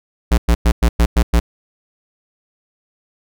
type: tone bursts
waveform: square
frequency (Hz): 58.27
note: A#1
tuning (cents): 0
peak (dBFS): -10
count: 7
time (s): 0.31-1.4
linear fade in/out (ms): 10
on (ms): 70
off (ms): 100
effects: none